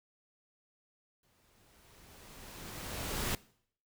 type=noise with exponential growth; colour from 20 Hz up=pink; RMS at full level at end=-33 dBFS; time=1.23-3.35 s; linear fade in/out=2 ms; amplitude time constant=460 ms; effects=noise-tail reverb RT60 0.6 s tail -21 dB re dry